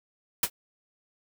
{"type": "noise with exponential decay", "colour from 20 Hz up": "white", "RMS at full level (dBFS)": -17, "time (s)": [0.43, 0.5], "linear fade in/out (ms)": 5, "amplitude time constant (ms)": 15, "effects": []}